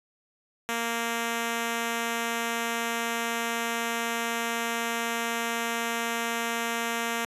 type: tone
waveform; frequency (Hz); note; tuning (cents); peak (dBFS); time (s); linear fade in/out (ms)
5% pulse; 232; A#3; -8; -16; 0.69-7.25; 0
effects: resampled to 32000 Hz

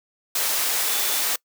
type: tone in noise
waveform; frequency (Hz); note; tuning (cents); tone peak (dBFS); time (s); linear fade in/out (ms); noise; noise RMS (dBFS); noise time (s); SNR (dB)
sine; 3500; A7; -10; -34; 0.87-1.21; 5; white; -23; 0.35-1.36; -14
effects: noise-tail reverb RT60 0.1 s tail -24 dB re dry + high-pass 400 Hz 12 dB/octave

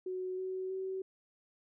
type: tone with pitch steps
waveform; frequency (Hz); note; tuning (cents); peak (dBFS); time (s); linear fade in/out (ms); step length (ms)
sine; 370 / 374.7 / 379.5; F#4 / F#4 / F#4; 0 / +22 / +44; -35; 0.06-1.02; 5; 320
effects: none

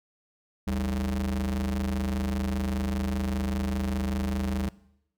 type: ring-modulated tone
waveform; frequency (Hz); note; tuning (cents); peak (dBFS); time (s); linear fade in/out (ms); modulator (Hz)
square; 61.74; B1; 0; -24; 0.67-4.69; 5; 136
effects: noise-tail reverb RT60 0.8 s tail -21 dB re dry

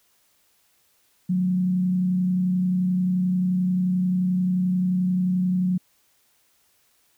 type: tone with frequency modulation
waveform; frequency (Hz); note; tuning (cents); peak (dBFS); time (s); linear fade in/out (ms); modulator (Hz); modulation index
sine; 182.7; F#3; -22; -19; 1.29-5.78; 10; 31.4; 0.26
effects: white hiss -64 dBFS RMS until 7.17 s

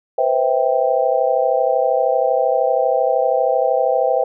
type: chord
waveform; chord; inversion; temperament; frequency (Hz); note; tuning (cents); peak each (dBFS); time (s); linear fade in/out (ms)
sine; C major seventh; third; just; 490.5 / 523.3 / 654.1 / 784.9; B4 / C5 / E5 / G5; -12 / 0 / -14 / +2; -21 / -18 / -19 / -20; 0.18-4.24; 5
effects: none

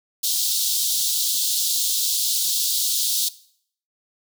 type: high-pass noise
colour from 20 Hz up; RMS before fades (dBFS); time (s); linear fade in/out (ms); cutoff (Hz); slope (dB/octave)
pink; -22; 0.23-3.29; 10; 3500; 48
effects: noise-tail reverb RT60 0.6 s tail -18 dB re dry

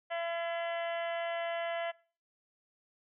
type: harmonic tone with a mistuned harmonic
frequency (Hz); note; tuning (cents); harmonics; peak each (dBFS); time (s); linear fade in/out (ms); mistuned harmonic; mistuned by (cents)
337.7; E4; +42; 2 / 3 / 4 / 5 / 6 / 7 / 8 / 9 / 10; -34 / -47 / -46 / -44 / -43 / -54 / -52 / -48 / -58; 0.1-1.92; 20; 7; -36
effects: noise-tail reverb RT60 0.4 s tail -22 dB re dry

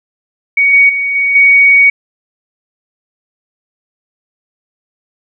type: tone with level steps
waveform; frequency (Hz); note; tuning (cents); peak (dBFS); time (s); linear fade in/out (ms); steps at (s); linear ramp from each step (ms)
sine; 2242; C#7; +19; -6 / -3 / -12 / -9 / -3; 0.57-1.9; 5; 0.73 / 0.89 / 1.15 / 1.35; 5
effects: none

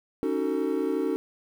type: chord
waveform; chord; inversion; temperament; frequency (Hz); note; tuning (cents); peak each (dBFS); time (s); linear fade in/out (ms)
triangle; D# half-diminished seventh; third; just; 280 / 311.1 / 373.4 / 448; C#4 / D#4 / F#4 / A4; +18 / 0 / +16 / +31; -28; 0.23-1.16; 0
effects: 9-bit

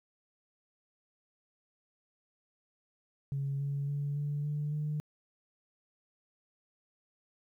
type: tone with pitch steps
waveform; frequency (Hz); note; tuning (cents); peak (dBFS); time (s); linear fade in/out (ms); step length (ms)
sine; 138.7 / 140.96 / 143.26 / 145.6 / 147.97 / 150.38; C#3 / C#3 / D3 / D3 / D3 / D3; +1 / +29 / -43 / -15 / +13 / +41; -30; 3.32-5; 0; 280
effects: tanh soft clip ceiling -27 dBFS + 12-bit

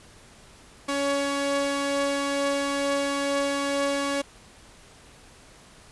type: tone pair together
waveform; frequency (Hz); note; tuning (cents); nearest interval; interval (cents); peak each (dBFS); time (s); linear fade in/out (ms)
sawtooth; 281.1 / 560; C#4 / C#5; +24 / +18; octave; 1194; -24 / -22; 0.88-4.22; 10
effects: pink hiss -51 dBFS RMS until 5.91 s + resampled to 24000 Hz

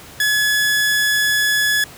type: tone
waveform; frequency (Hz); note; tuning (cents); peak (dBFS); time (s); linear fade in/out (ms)
sawtooth; 1700; G#6; +40; -11; 0.2-1.84; 2
effects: pink hiss -39 dBFS RMS until 1.97 s + high-pass 60 Hz 12 dB/octave

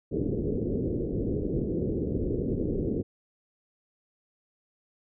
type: low-pass noise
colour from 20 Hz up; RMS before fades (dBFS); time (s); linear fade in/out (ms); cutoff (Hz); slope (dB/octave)
white; -29; 0.11-3.03; 20; 460; 48
effects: none

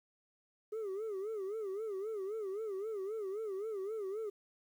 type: tone with vibrato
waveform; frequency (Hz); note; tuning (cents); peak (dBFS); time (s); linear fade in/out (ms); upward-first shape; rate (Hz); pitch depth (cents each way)
sine; 411.5; G#4; -16; -34; 0.72-4.3; 10; sine; 3.8; 150
effects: tanh soft clip ceiling -36 dBFS + 11-bit

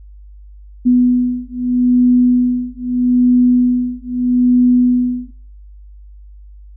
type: beating tone pair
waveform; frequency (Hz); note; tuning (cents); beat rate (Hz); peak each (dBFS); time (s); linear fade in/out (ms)
sine; 247.3 / 248.09; B3 / B3; +3 / +8; 0.79; -13; 0.85-5.31; 20
effects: noise-tail reverb RT60 0.5 s tail -25 dB re dry + added 50 Hz sine -35 dBFS peak until 6.76 s

